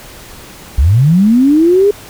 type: linear sweep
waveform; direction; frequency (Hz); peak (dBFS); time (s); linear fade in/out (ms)
sine; up; 57.7 to 417.5; -5; 0.78-1.91; 5
effects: pink hiss -34 dBFS RMS until 2.09 s